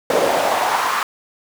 brown noise with high-pass filter sweep, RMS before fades -18 dBFS, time 0.1-1.03 s, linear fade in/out 2 ms, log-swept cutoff 480 to 1200 Hz, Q 2.9, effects none

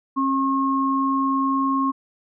sine tone pair together, 270.2 / 1081 Hz, C#4 / C#6, -44 / -44 cents, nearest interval 2 octaves, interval 2400 cents, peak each -21 dBFS, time 0.16-1.92 s, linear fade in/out 20 ms, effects none

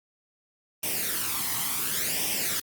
white noise with flanger, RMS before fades -28 dBFS, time 0.83-2.6 s, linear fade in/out 5 ms, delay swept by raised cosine 0.35 to 0.99 ms, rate 0.7 Hz, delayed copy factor +0.7, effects high-pass 100 Hz 12 dB/octave + Opus 24 kbps

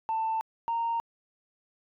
sine tone pair in turn, 890 / 925.2 Hz, A5 / A#5, +20 / -13 cents, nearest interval minor second, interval 67 cents, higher second, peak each -25 dBFS, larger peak neither, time 0.09-0.41 / 0.68-1 s, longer neither, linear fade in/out 0 ms, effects tanh soft clip ceiling -23 dBFS

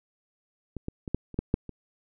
clicks, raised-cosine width 3 ms, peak -22 / -19 / -22 / -12 / -28 / -13 / -9 / -25 dBFS, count 8, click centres 0.767 / 0.884 / 1.078 / 1.146 / 1.343 / 1.39 / 1.541 / 1.693 s, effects none

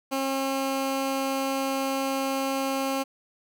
15% pulse tone, 269.8 Hz, C#4, 47 cents flat, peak -19 dBFS, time 0.11-3.04 s, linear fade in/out 20 ms, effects none

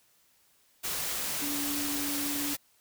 sine tone in noise, 288 Hz, D4, 34 cents flat, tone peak -34 dBFS, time 1.41-2.55 s, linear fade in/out 20 ms, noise white, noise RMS -33 dBFS, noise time 0.83-2.57 s, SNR -4 dB, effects white hiss -66 dBFS RMS until 2.8 s

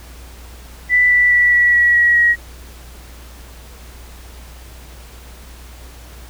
sine tone with pitch steps, 1982 / 1968.3 / 1954.7 / 1941.2 / 1927.8 / 1914.5 / 1901.3 Hz, B6 / B6 / B6 / B6 / B6 / A#6 / A#6, +6 / -6 / -18 / -30 / -42 / +46 / +34 cents, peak -9 dBFS, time 0.89-2.36 s, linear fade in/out 50 ms, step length 210 ms, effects added 60 Hz sine -36 dBFS peak until 6.29 s + pink hiss -42 dBFS RMS until 6.29 s

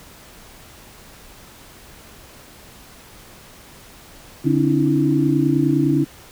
sine tone cluster, 144.3 / 271 / 300.3 / 330.5 Hz, D3 / C#4 / D4 / E4, -30 / -39 / +39 / +5 cents, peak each -20 dBFS, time 4.44-6.05 s, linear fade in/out 20 ms, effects pink hiss -44 dBFS RMS until 6.31 s

